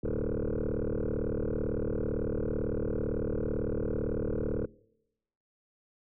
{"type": "tone with frequency modulation", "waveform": "sine", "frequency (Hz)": 220, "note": "A3", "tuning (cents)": 0, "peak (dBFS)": -26, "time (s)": [0.03, 4.66], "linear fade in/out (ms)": 10, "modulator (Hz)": 37.9, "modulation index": 7.6, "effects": ["noise-tail reverb RT60 0.9 s tail -25 dB re dry", "tanh soft clip ceiling -27 dBFS"]}